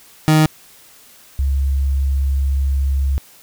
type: tone pair in turn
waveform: 30% pulse / sine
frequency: 155.56 / 68.36 Hz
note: D#3 / C#2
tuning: 0 / -24 cents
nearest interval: octave + major second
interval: 1424 cents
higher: first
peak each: -7 / -14 dBFS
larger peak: first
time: 0.28-0.46 / 1.39-3.18 s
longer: second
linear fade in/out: 0 ms
effects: white hiss -46 dBFS RMS until 3.42 s